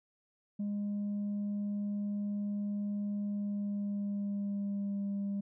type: tone with pitch glide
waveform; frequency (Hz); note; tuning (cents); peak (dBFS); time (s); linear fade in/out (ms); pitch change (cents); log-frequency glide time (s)
sine; 204.6 to 200; G#3 to G3; -26 to +35; -30; 0.59-5.41; 10; -39; 3.22-5.02
effects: tanh soft clip ceiling -31 dBFS